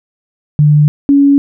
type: tone pair in turn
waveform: sine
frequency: 148.9 / 281.1 Hz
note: D3 / C#4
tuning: +24 / +24 cents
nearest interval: major seventh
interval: 1100 cents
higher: second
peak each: -4 dBFS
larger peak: neither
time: 0.59-0.88 / 1.09-1.38 s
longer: neither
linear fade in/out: 0 ms
effects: none